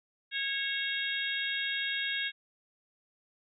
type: harmonic tone with a mistuned harmonic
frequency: 549 Hz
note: C#5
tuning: 17 cents flat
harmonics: 3 / 4 / 5 / 6 / 7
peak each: -35 / -37 / -39 / -37 / -37 dBFS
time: 0.31-2.32 s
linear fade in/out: 50 ms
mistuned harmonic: 7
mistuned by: -53 cents
effects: none